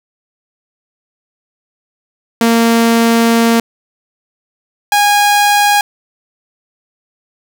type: tone pair in turn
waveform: sawtooth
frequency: 230.5 / 821.4 Hz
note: A#3 / G#5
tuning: -19 / -19 cents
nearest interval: octave + minor seventh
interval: 2200 cents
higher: second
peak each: -4 dBFS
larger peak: neither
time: 2.41-3.6 / 4.92-5.81 s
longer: first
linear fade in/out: 2 ms
effects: none